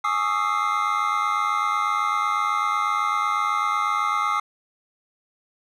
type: tone cluster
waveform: triangle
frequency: 836 / 1122 / 1232 / 1320 / 2095 Hz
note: G#5 / C#6 / D#6 / E6 / C7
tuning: +11 / +21 / -17 / +2 / +2 cents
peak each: -28 / -26 / -22 / -25 / -29 dBFS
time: 0.04-4.4 s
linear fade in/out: 5 ms
effects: none